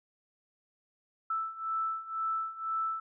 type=beating tone pair; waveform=sine; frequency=1318.5 / 1320.5 Hz; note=E6 / E6; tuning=0 / +3 cents; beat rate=2 Hz; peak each=-36 / -33 dBFS; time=1.3-3 s; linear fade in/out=5 ms; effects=none